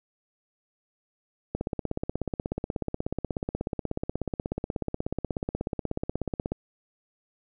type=click train; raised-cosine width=2 ms; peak=-15 dBFS; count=83; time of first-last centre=1.55-6.52 s; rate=16.5 Hz; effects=none